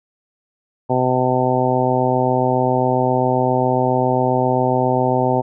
harmonic tone, 127.4 Hz, C3, 46 cents flat, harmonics 1 / 2 / 3 / 4 / 5 / 6 / 7, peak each -22 / -22 / -22 / -22 / -22 / -22 / -22 dBFS, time 0.89-5.42 s, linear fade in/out 20 ms, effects none

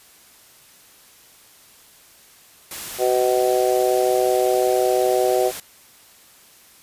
white noise, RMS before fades -32 dBFS, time 2.71-5.6 s, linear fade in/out 2 ms
harmonic tone, 125.5 Hz, B2, 28 cents sharp, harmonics 3 / 4 / 5 / 6, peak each -20 / -21 / -22 / -23 dBFS, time 2.98-5.52 s, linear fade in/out 50 ms
effects white hiss -50 dBFS RMS until 6.82 s + resampled to 32000 Hz

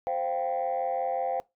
sine chord, C suspended fourth, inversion none, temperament equal, 523.3 / 698.5 / 784 Hz, C5 / F5 / G5, 0 / 0 / 0 cents, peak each -30 / -30 / -29 dBFS, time 0.07-1.4 s, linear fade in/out 0 ms, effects noise-tail reverb RT60 0.2 s tail -22 dB re dry + tanh soft clip ceiling -21 dBFS

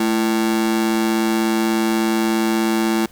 45% pulse ring-modulated tone, 277.2 Hz, C#4, in tune, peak -13 dBFS, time 0-3.06 s, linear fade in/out 5 ms, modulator 58.3 Hz, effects pink hiss -48 dBFS RMS until 3.11 s

